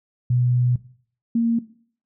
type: tone pair in turn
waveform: sine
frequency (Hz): 123.47 / 231.3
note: B2 / A#3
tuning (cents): 0 / -13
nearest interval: major seventh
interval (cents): 1087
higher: second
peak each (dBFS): -16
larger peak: neither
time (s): 0.3-0.76 / 1.35-1.59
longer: first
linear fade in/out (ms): 5
effects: noise-tail reverb RT60 0.5 s tail -17 dB re dry